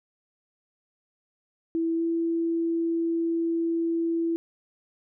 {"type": "tone with pitch glide", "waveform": "sine", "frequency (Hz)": [329.5, 332.8], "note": ["E4", "E4"], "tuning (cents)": [-1, 17], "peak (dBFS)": -23, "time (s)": [1.75, 4.36], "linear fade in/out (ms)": 0, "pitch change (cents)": 18, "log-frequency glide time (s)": [1.96, 2.02], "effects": []}